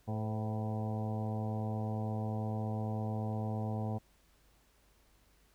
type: harmonic tone with a mistuned harmonic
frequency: 108.9 Hz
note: A2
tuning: 17 cents flat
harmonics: 1 / 2 / 3 / 4 / 5 / 6 / 7 / 8 / 9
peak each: -35 / -39 / -49 / -47 / -47 / -48 / -45 / -54 / -53 dBFS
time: 0.07-3.99 s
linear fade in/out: 20 ms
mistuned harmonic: 5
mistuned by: -46 cents
effects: added 50 Hz sine -69 dBFS peak until 5.54 s + pink hiss -69 dBFS RMS until 5.54 s